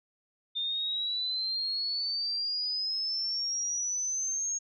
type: exponential sweep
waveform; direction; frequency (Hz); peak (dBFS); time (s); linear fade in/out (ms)
sine; up; 3607 to 6580; -29; 0.55-4.59; 20
effects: none